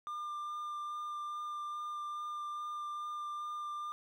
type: tone with vibrato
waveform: triangle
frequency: 1197 Hz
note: D6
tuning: 33 cents sharp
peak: -36 dBFS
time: 0.07-3.92 s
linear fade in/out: 0 ms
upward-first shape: sine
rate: 2.4 Hz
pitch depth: 10 cents each way
effects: none